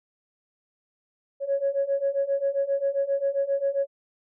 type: beating tone pair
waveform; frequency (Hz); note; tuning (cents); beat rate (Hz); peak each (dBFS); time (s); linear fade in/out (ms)
sine; 550 / 557.5; C#5 / C#5; -14 / +10; 7.5; -26 / -24; 1.4-3.87; 50
effects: tanh soft clip ceiling -16 dBFS